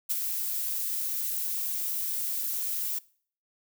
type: noise with ADSR envelope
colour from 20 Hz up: violet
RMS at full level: -26 dBFS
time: 0.09-2.99 s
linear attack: 17 ms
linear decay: 34 ms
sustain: -5 dB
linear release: 8 ms
effects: noise-tail reverb RT60 0.5 s tail -22 dB re dry

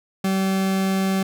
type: tone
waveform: 40% pulse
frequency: 191.8 Hz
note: G3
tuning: 37 cents flat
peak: -18 dBFS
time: 0.24-1.23 s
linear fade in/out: 5 ms
effects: none

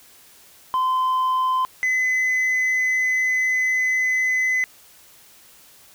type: tone pair in turn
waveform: sine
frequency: 1029 / 2024 Hz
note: C6 / B6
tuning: -29 / +42 cents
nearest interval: octave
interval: 1171 cents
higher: second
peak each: -15 dBFS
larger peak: neither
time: 0.74-1.65 / 1.83-4.64 s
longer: second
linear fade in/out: 0 ms
effects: tanh soft clip ceiling -17 dBFS + white hiss -50 dBFS RMS until 5.94 s

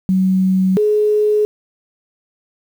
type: tone pair in turn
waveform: sine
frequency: 188 / 422 Hz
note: F#3 / G#4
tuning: +28 / +28 cents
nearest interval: octave + major second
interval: 1400 cents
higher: second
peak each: -11 dBFS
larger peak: neither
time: 0.09-0.77 / 0.77-1.45 s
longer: neither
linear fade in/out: 0 ms
effects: 7-bit

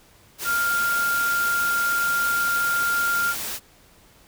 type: tone in noise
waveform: sine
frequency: 1396.9 Hz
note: F6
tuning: in tune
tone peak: -20 dBFS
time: 0.44-3.35 s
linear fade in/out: 50 ms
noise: white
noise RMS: -30 dBFS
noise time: 0.38-3.6 s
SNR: +7 dB
effects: pink hiss -54 dBFS RMS until 4.27 s

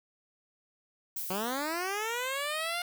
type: noise with exponential decay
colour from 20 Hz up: violet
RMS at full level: -35 dBFS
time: 1.16-2.73 s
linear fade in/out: 5 ms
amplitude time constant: 340 ms
type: linear sweep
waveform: 10% pulse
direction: up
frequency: 179.4 to 712 Hz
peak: -23 dBFS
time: 1.3-2.82 s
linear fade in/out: 2 ms
effects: none

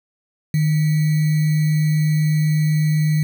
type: tone with sample-and-hold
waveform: sine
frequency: 154 Hz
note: D#3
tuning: 17 cents flat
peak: -14 dBFS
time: 0.54-3.23 s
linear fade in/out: 2 ms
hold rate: 2100 Hz
effects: none

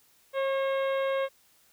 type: harmonic tone with a mistuned harmonic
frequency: 540 Hz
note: C#5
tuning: 45 cents flat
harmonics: 1 / 2 / 3 / 4 / 5 / 6 / 7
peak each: -26 / -35 / -39 / -40 / -46 / -46 / -48 dBFS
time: 0.33-1.29 s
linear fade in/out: 50 ms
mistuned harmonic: 2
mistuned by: +18 cents
effects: white hiss -63 dBFS RMS until 1.72 s

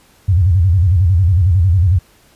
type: tone with vibrato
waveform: sine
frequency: 89.6 Hz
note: F2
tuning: 45 cents sharp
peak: -8 dBFS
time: 0.28-1.99 s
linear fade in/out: 10 ms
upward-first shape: square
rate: 11 Hz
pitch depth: 150 cents each way
effects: pink hiss -50 dBFS RMS until 2.35 s + resampled to 32000 Hz

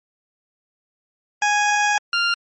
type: tone pair in turn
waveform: 20% pulse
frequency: 829 / 1394.2 Hz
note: G#5 / F6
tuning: -3 / -3 cents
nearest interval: major sixth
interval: 900 cents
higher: second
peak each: -11 / -12 dBFS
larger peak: first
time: 1.42-1.98 / 2.13-2.34 s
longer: first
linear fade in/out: 2 ms
effects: MP3 32 kbps

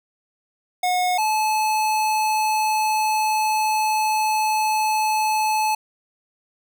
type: tone pair in turn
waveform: square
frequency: 726 / 863.4 Hz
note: F#5 / A5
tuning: -33 / -33 cents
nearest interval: minor third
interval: 300 cents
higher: second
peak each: -19 dBFS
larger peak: neither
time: 0.83-1.18 / 1.18-5.75 s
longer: second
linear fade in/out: 5 ms
effects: none

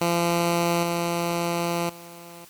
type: tone with level steps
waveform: 10% pulse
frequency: 171.1 Hz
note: F3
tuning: 35 cents flat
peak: -12 / -15 / -33 dBFS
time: 0.01-2.45 s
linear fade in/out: 5 ms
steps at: 0.83 / 1.89 s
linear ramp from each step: 5 ms
effects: white hiss -50 dBFS RMS until 2.49 s + MP3 96 kbps

